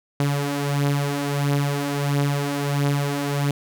sawtooth beating tone pair, 141.4 / 142.9 Hz, C#3 / D3, +35 / -47 cents, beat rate 1.5 Hz, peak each -22 / -18 dBFS, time 0.2-3.51 s, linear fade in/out 2 ms, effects none

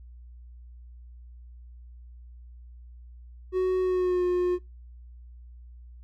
triangle tone with pitch glide, 371 to 358.2 Hz, F#4 to F4, +5 to +44 cents, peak -20 dBFS, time 3.52-4.59 s, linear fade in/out 50 ms, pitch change -61 cents, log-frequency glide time 3.81-4.24 s, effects noise-tail reverb RT60 0.2 s tail -23 dB re dry + added 60 Hz sine -44 dBFS peak until 6.03 s

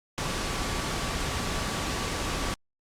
sine tone in noise, 1146 Hz, D6, 43 cents flat, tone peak -41 dBFS, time 0.18-2.54 s, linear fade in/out 0 ms, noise pink, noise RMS -30 dBFS, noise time 0.18-2.54 s, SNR -14 dB, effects low-pass 8000 Hz 12 dB/octave + Opus 48 kbps

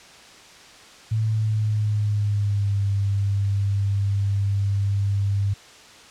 sine tone with pitch glide, 110 to 99.71 Hz, A2 to G2, 0 to +30 cents, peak -19 dBFS, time 1.11-5.54 s, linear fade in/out 10 ms, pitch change -170 cents, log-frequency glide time 1.23-2.82 s, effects white hiss -46 dBFS RMS until 6.1 s + low-pass 6000 Hz 12 dB/octave

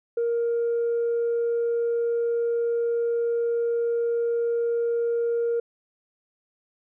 sine tone, 468.3 Hz, A#4, 8 cents sharp, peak -20 dBFS, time 0.17-5.6 s, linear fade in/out 5 ms, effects tanh soft clip ceiling -19 dBFS

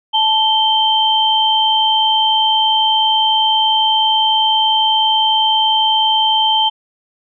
sine tone pair together, 877 / 3125 Hz, A5 / G7, -6 / -6 cents, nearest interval octave + minor seventh, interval 2200 cents, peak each -14 / -13 dBFS, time 0.13-6.7 s, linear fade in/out 20 ms, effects none

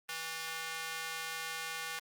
square tone with high-pass filter, 162.6 Hz, E3, 23 cents flat, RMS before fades -40 dBFS, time 0.09-1.99 s, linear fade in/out 0 ms, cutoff 1500 Hz, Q 0.95, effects Opus 24 kbps

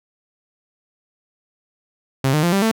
sawtooth tone with pitch steps, 134.2 / 152.38 / 173.03 / 196.48 / 223.1 Hz, C3 / D#3 / F3 / G3 / A3, +44 / -36 / -16 / +4 / +24 cents, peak -11 dBFS, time 2.24-2.715 s, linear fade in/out 5 ms, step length 95 ms, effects none

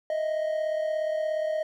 triangle tone pair together, 622.3 / 659.3 Hz, D#5 / E5, 0 / 0 cents, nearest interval minor second, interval 100 cents, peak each -24 / -32 dBFS, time 0.1-1.63 s, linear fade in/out 2 ms, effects none

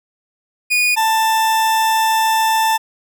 40% pulse tone pair in turn, 2460 / 886.5 Hz, D#7 / A5, -20 / +13 cents, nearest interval octave + tritone, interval 1767 cents, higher first, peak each -12 dBFS, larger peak neither, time 0.7-0.96 / 0.96-2.78 s, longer second, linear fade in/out 20 ms, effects none

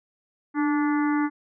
harmonic tone with a mistuned harmonic, 290.5 Hz, D4, 19 cents flat, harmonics 1 / 3 / 4 / 5 / 6 / 7, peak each -21 / -31 / -33 / -35 / -37 / -38 dBFS, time 0.54-1.3 s, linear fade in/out 50 ms, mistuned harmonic 1, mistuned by +43 cents, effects none

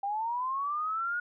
sine linear sweep, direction up, 784 to 1452 Hz, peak -29 dBFS, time 0.03-1.2 s, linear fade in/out 5 ms, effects none

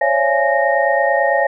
sine tone cluster, 541 / 570 / 676 / 838 / 1853 Hz, C#5 / C#5 / E5 / G#5 / A#6, -42 / +48 / +43 / +15 / -11 cents, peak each -19 dBFS, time 0.01-1.47 s, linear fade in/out 5 ms, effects none

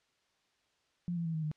sine tone with pitch steps, 174.61 / 168.86 / 163.29 / 157.91 / 152.71 Hz, F3 / E3 / E3 / D#3 / D#3, 0 / +42 / -16 / +26 / -32 cents, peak -32 dBFS, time 1.08-1.515 s, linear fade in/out 0 ms, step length 87 ms, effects white hiss -74 dBFS RMS until 1.56 s + low-pass 5000 Hz 12 dB/octave

